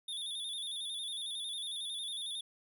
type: tone with vibrato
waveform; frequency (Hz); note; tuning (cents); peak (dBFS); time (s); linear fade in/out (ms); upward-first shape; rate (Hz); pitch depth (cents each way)
square; 3538; A7; +9; -38; 0.08-2.41; 5; square; 11; 53
effects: none